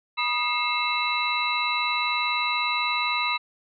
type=tone cluster; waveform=sine; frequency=973 / 1236 / 2141 / 2656 / 3942 Hz; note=B5 / D#6 / C7 / E7 / B7; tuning=-26 / -12 / +39 / +12 / -4 cents; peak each=-29 dBFS; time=0.17-3.38 s; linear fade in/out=20 ms; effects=none